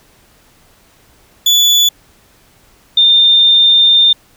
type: tone pair in turn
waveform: 35% pulse / sine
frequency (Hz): 3453 / 3613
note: A7 / A7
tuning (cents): -33 / +45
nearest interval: minor second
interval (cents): 78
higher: second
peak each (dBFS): -5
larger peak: neither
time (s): 1.46-1.89 / 2.97-4.13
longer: second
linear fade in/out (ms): 5
effects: pink hiss -49 dBFS RMS until 4.36 s